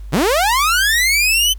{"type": "linear sweep", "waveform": "sawtooth", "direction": "up", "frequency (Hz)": [112, 3088], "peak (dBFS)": -9, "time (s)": [0.12, 1.54], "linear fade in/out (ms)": 20, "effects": ["added 50 Hz sine -28 dBFS peak until 1.58 s", "pink hiss -54 dBFS RMS until 1.58 s"]}